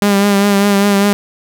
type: tone with vibrato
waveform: sawtooth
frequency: 201 Hz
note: G3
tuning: 44 cents sharp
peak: -5 dBFS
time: 0.02-1.13 s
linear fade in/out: 0 ms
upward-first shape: triangle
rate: 5 Hz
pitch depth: 38 cents each way
effects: none